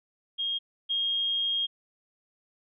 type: tone pair in turn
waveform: sine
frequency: 3244 / 3244 Hz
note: G#7 / G#7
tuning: -41 / -41 cents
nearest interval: unison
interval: 0 cents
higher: neither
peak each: -27 / -25 dBFS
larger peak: second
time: 0.38-0.59 / 0.89-1.67 s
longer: second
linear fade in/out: 20 ms
effects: none